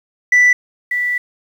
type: tone pair in turn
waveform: sine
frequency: 1975.5 / 1966.6 Hz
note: B6 / B6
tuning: 0 / -8 cents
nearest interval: unison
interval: 8 cents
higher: first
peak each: -5 / -15 dBFS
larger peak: first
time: 0.32-0.53 / 0.91-1.18 s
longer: second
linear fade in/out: 5 ms
effects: tanh soft clip ceiling -6 dBFS + 7-bit